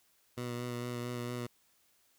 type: tone with vibrato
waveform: 15% pulse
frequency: 121.6 Hz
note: B2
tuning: 26 cents flat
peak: -30 dBFS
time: 0.37-1.47 s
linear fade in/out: 10 ms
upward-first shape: sine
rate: 4.4 Hz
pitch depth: 19 cents each way
effects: white hiss -70 dBFS RMS until 2.18 s